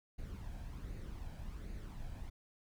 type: noise with flanger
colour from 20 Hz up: brown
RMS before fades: -45 dBFS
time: 0.18-2.3 s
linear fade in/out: 10 ms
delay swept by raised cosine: 0.45 to 1.29 ms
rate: 1.3 Hz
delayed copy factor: +0.5
effects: none